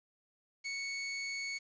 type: tone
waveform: sawtooth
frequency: 2217 Hz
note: C#7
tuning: in tune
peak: -33 dBFS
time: 0.64-1.59 s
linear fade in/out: 20 ms
effects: resampled to 16000 Hz + 10-bit